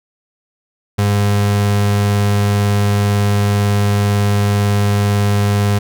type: tone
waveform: 35% pulse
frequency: 102 Hz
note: G#2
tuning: 31 cents flat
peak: -10 dBFS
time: 0.98-5.79 s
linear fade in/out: 10 ms
effects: none